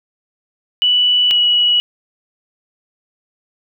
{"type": "tone pair in turn", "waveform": "sine", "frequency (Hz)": [2960, 2928], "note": ["F#7", "F#7"], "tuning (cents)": [0, -19], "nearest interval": "unison", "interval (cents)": 19, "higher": "first", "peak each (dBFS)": -10, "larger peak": "neither", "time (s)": [[0.82, 1.31], [1.31, 1.8]], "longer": "neither", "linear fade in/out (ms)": 0, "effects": []}